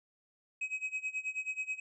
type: tone with tremolo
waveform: triangle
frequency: 2539 Hz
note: D#7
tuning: 34 cents sharp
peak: -30 dBFS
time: 0.61-1.8 s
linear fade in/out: 5 ms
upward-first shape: sine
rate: 9.3 Hz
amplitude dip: 90%
effects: resampled to 22050 Hz